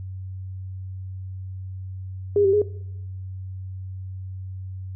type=tone with pitch steps; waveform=sine; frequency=407.4 / 389.4 / 417 Hz; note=G#4 / G4 / G#4; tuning=-33 / -12 / +7 cents; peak=-15 dBFS; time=2.36-2.618 s; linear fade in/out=2 ms; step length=86 ms; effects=noise-tail reverb RT60 0.8 s tail -18 dB re dry + added 94 Hz sine -31 dBFS peak until 4.95 s